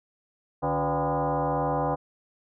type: tone with frequency modulation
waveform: sine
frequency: 149.1 Hz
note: D3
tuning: 27 cents sharp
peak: -23 dBFS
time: 0.62-1.96 s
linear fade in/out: 20 ms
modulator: 216 Hz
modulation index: 4.2
effects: none